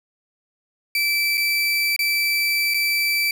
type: tone with dropouts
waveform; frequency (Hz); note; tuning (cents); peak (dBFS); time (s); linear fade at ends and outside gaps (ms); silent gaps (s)
30% pulse; 2324; D7; -19; -16; 0.95-3.31; 2; 1.373-1.377 / 1.963-1.991 / 2.739-2.743
effects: none